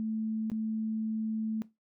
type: tone with dropouts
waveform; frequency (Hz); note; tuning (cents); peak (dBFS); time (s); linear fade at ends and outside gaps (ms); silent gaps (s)
sine; 219.6; A3; -3; -30; 0-1.62; 0; 0.5-0.517
effects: noise-tail reverb RT60 0.2 s tail -17 dB re dry